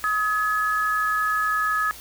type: tone pair together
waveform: sine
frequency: 1266 / 1697.6 Hz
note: D#6 / G#6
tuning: +30 / +38 cents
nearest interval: perfect fourth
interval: 508 cents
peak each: -22 / -24 dBFS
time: 0.04-1.91 s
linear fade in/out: 0 ms
effects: added 59 Hz sine -50 dBFS peak until 2 s + white hiss -42 dBFS RMS until 2 s